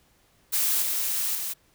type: noise with level steps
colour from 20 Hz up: blue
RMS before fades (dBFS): -24 / -27 / -31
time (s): 0.52-1.54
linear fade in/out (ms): 20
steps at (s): 0.82 / 1.35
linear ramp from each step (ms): 2
effects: pink hiss -63 dBFS RMS until 1.74 s